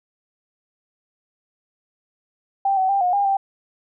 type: tone with pitch steps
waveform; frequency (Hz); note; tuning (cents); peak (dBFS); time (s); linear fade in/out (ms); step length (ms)
sine; 786 / 756 / 792 / 720 / 805 / 784; G5 / F#5 / G5 / F#5 / G5 / G5; +4 / +37 / +18 / -47 / +46 / 0; -16; 2.65-3.37; 5; 120
effects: none